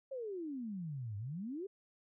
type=exponential two-way sweep; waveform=sine; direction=down then up; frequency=554.4 to 98 to 413.7 Hz; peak=-39 dBFS; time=0.11-1.67 s; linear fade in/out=10 ms; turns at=1.17 s; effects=none